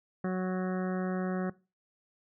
harmonic tone, 185 Hz, F#3, in tune, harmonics 1 / 2 / 3 / 4 / 6 / 7 / 8 / 9 / 10, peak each -30 / -36 / -40 / -42 / -46 / -47 / -48 / -49 / -50 dBFS, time 0.24-1.5 s, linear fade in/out 5 ms, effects noise-tail reverb RT60 0.3 s tail -21 dB re dry

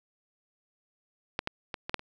clicks, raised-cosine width 0.3 ms, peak -12 / -14 / -18 / -18 / -10 / -28 dBFS, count 6, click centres 1.391 / 1.474 / 1.742 / 1.895 / 1.943 / 1.994 s, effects none

